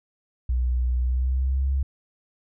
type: tone with pitch glide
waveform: sine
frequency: 61.74 to 67.72 Hz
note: B1 to C#2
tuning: 0 to -40 cents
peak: -20 dBFS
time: 0.49-1.83 s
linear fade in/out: 5 ms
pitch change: +160 cents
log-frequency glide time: 0.99-1.7 s
effects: none